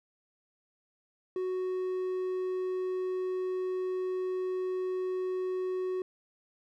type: tone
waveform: triangle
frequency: 370 Hz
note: F#4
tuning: in tune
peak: -28 dBFS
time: 1.36-6.02 s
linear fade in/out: 2 ms
effects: none